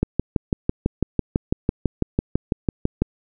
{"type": "click train", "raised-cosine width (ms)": 3, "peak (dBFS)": -5, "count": 19, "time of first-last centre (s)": [0.03, 3.02], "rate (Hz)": 6.02, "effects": []}